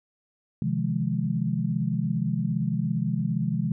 sine chord, F minor seventh, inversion second, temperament just, 130.96 / 157.15 / 174.61 / 209.5 Hz, C3 / Eb3 / F3 / Ab3, +2 / +18 / 0 / +15 cents, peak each -29 dBFS, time 0.62-3.72 s, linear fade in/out 2 ms, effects none

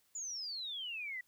sine exponential sweep, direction down, 7080 to 1935 Hz, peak -39 dBFS, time 0.15-1.21 s, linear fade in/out 5 ms, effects white hiss -73 dBFS RMS until 1.27 s

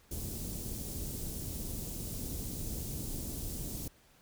pink band-stop noise, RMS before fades -39 dBFS, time 0.11-3.88 s, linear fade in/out 5 ms, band 320 to 7200 Hz, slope 12 dB/octave, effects pink hiss -64 dBFS RMS until 4.21 s

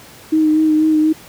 sine tone with vibrato, 311.1 Hz, D#4, in tune, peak -10 dBFS, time 0.32-1.13 s, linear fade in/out 10 ms, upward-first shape sine, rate 4.1 Hz, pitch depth 22 cents each way, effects pink hiss -40 dBFS RMS until 1.28 s + high-pass 80 Hz 12 dB/octave

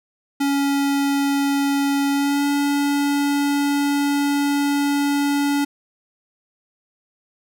square tone with pitch glide, 280 to 285.1 Hz, C#4 to C#4, +18 to +49 cents, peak -18 dBFS, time 0.4-5.65 s, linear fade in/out 10 ms, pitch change +31 cents, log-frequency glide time 2.11-2.46 s, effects none

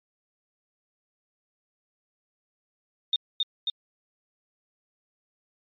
sine tone with echo, 3655 Hz, A#7, 35 cents flat, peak -20 dBFS, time 3.13-3.16 s, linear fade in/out 2 ms, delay 270 ms, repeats 2, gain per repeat -2 dB, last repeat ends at 3.7 s, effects MP3 32 kbps

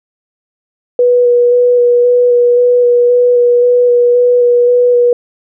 sine tone with vibrato, 487.1 Hz, B4, 24 cents flat, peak -5 dBFS, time 0.99-5.13 s, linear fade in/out 2 ms, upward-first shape square, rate 1.9 Hz, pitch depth 11 cents each way, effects none

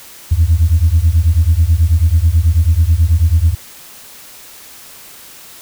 sine beating tone pair, 77.78 / 86.98 Hz, D#2 / F2, 0 / -6 cents, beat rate 9.2 Hz, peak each -10 dBFS, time 0.31-3.55 s, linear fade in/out 10 ms, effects tanh soft clip ceiling -2 dBFS + white hiss -37 dBFS RMS until 5.61 s

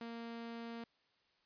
sawtooth tone, 232 Hz, A#3, 8 cents flat, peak -40 dBFS, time 0.01-0.84 s, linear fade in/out 2 ms, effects white hiss -75 dBFS RMS until 1.45 s + resampled to 11025 Hz

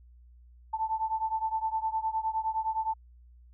sine beating tone pair, 880 / 889.7 Hz, A5 / A5, 0 / +19 cents, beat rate 9.7 Hz, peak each -30 / -32 dBFS, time 0.73-2.94 s, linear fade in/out 10 ms, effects added 60 Hz sine -52 dBFS peak until 3.53 s

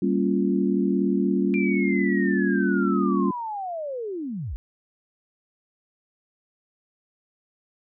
sine chord, G half-diminished seventh, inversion none, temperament equal, 196 / 233.1 / 277.2 / 349.2 Hz, G3 / Bb3 / Db4 / F4, 0 / 0 / 0 / 0 cents, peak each -23 / -27 / -25 / -26 dBFS, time 0.02-3.31 s, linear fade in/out 5 ms
sine linear sweep, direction down, 2384 to 41 Hz, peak -28 dBFS, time 1.54-4.56 s, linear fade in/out 0 ms
effects none

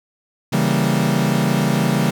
40% pulse chord, C# diminished seventh, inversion none, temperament equal, 138.59 / 164.81 / 196 / 233.1 Hz, C#3 / E3 / G3 / Bb3, 0 / 0 / 0 / 0 cents, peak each -20 / -20 / -20 / -21 dBFS, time 0.52-2.11 s, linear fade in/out 10 ms, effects none

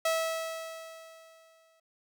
sawtooth tone with exponential decay, 650 Hz, E5, 24 cents flat, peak -21 dBFS, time 0.05-1.8 s, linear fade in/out 5 ms, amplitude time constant 380 ms, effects none

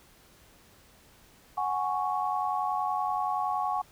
sine chord, F# suspended second, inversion none, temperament equal, 740 / 830.6 / 1108.7 Hz, F#5 / G#5 / C#6, 0 / 0 / 0 cents, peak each -31 dBFS, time 1.57-3.82 s, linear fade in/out 10 ms, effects pink hiss -58 dBFS RMS until 3.91 s

